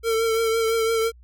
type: tone with vibrato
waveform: square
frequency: 451.4 Hz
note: A4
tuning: 44 cents sharp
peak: -20 dBFS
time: 0.03-1.12 s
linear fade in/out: 50 ms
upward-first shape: triangle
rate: 5.9 Hz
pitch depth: 34 cents each way
effects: added 60 Hz sine -46 dBFS peak until 1.23 s